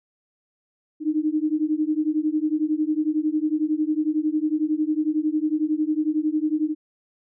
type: beating tone pair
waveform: sine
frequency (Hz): 302.3 / 313.3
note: D#4 / D#4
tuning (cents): -50 / +12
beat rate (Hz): 11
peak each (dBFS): -23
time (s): 1-6.75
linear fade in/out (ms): 50
effects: none